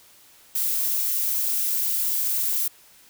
violet noise, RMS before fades -24 dBFS, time 0.55-2.68 s, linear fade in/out 5 ms, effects white hiss -53 dBFS RMS until 3.09 s

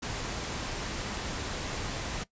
pink noise, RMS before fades -35 dBFS, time 0.02-2.24 s, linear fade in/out 10 ms, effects noise-tail reverb RT60 0.1 s tail -18 dB re dry + resampled to 16000 Hz

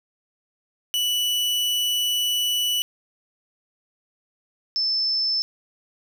40% pulse / sine tone pair in turn, 2960 / 5274 Hz, F#7 / E8, 0 / 0 cents, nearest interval minor seventh, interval 1000 cents, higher second, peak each -20 dBFS, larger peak neither, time 0.94-2.82 / 4.76-5.42 s, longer first, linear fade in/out 0 ms, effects none

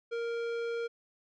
sine tone with tanh clipping, 466.2 Hz, A#4, in tune, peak -34 dBFS, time 0.11-0.88 s, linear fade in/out 20 ms, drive 15 dB, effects none

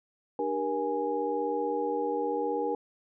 sine tone cluster, 298.4 / 393.8 / 474.6 / 830 Hz, D4 / G4 / A#4 / G#5, +28 / +8 / +31 / -1 cents, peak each -35 / -35 / -30 / -33 dBFS, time 0.39-2.75 s, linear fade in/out 2 ms, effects none

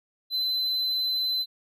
triangle tone, 4044 Hz, B7, 40 cents sharp, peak -23 dBFS, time 0.3-1.46 s, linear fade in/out 50 ms, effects none

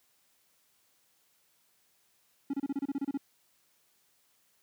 triangle tone bursts, 278.1 Hz, C#4, 6 cents sharp, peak -27 dBFS, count 11, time 2.5-3.175 s, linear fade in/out 5 ms, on 35 ms, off 29 ms, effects white hiss -70 dBFS RMS until 4.62 s + high-pass 80 Hz 12 dB/octave

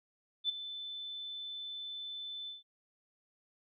sine tone with ADSR envelope, 3520 Hz, A7, in tune, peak -27 dBFS, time 0.44-2.63 s, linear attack 52 ms, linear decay 11 ms, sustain -13 dB, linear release 150 ms, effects none

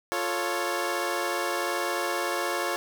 15% pulse chord, F augmented, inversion none, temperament equal, 349.2 / 440 / 554.4 Hz, F4 / A4 / C#5, 0 / 0 / 0 cents, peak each -24 / -27 / -24 dBFS, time 0.12-2.76 s, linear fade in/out 0 ms, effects none

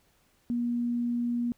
sine tone, 239.2 Hz, A#3, 45 cents sharp, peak -26 dBFS, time 0.5-1.52 s, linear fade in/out 0 ms, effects pink hiss -67 dBFS RMS until 1.57 s

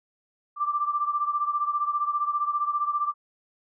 sine beating tone pair, 1174.7 / 1189.7 Hz, D6 / D6, 0 / +22 cents, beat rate 15 Hz, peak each -25 / -29 dBFS, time 0.56-3.14 s, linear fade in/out 50 ms, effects none

